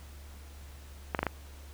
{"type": "clicks", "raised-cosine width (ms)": 0.5, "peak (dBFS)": -13, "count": 4, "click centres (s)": [1.148, 1.191, 1.23, 1.267], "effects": ["added 71 Hz sine -46 dBFS peak until 1.73 s", "pink hiss -55 dBFS RMS until 1.73 s"]}